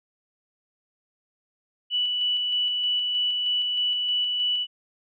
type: tone with tremolo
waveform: sine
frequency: 2960 Hz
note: F#7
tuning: in tune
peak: -21 dBFS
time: 1.9-4.67 s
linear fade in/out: 50 ms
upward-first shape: square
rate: 3.2 Hz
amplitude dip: 25%
effects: none